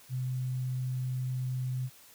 sine tone, 128 Hz, C3, 38 cents flat, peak -30 dBFS, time 0.09-1.9 s, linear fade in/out 50 ms, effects white hiss -56 dBFS RMS until 2.14 s

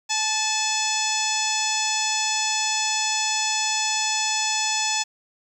harmonic tone with a mistuned harmonic, 863 Hz, A5, 34 cents flat, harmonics 1 / 2 / 3 / 4 / 5 / 6 / 7 / 8 / 9, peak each -28 / -34 / -29 / -30 / -34 / -29 / -31 / -28 / -33 dBFS, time 0.09-5.04 s, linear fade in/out 20 ms, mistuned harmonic 2, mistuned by +29 cents, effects 9-bit

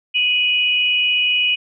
sine tone pair together, 2493 / 2929 Hz, D#7 / F#7, +3 / -18 cents, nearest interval minor third, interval 279 cents, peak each -17 dBFS, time 0.14-1.56 s, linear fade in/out 20 ms, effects none

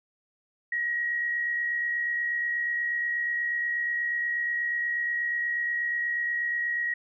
sine tone with amplitude modulation, 1900 Hz, A#6, 33 cents sharp, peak -24 dBFS, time 0.72-6.94 s, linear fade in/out 5 ms, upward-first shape sine, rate 68.3 Hz, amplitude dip 35%, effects none

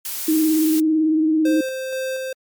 blue noise, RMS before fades -27 dBFS, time 0.05-0.8 s, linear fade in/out 2 ms
sine tone with vibrato, 313.9 Hz, D#4, 15 cents sharp, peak -14 dBFS, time 0.28-1.61 s, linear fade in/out 5 ms, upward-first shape triangle, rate 18 Hz, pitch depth 42 cents each way
square tone with tremolo, 523.3 Hz, C5, in tune, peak -23 dBFS, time 1.45-2.33 s, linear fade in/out 5 ms, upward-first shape square, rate 2.1 Hz, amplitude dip 25%
effects MP3 96 kbps

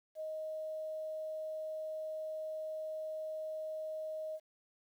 sine tone, 626 Hz, D#5, 10 cents sharp, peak -38 dBFS, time 0.15-4.4 s, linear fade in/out 50 ms, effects 11-bit

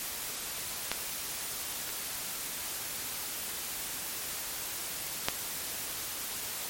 clicks, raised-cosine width 0.2 ms, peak -11 / -22 / -7 dBFS, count 3, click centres 0.916 / 1.892 / 5.285 s, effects white hiss -37 dBFS RMS until 6.69 s + MP3 64 kbps

